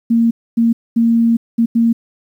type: tone bursts at uneven times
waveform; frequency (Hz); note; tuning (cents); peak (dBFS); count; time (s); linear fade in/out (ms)
sine; 230.9; A#3; -16; -9; 5; 0.1-0.31 / 0.57-0.73 / 0.96-1.37 / 1.58-1.66 / 1.75-1.93; 10
effects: 8-bit